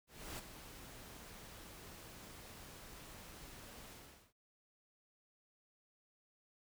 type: noise with ADSR envelope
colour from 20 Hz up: pink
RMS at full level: -45 dBFS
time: 0.07-4.33 s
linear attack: 320 ms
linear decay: 8 ms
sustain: -9 dB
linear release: 410 ms
effects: none